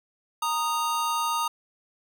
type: tone pair together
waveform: square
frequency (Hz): 928 / 1239.8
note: A#5 / D#6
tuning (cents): -8 / -7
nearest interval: perfect fourth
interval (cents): 501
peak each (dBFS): -28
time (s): 0.42-1.48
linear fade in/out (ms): 5
effects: none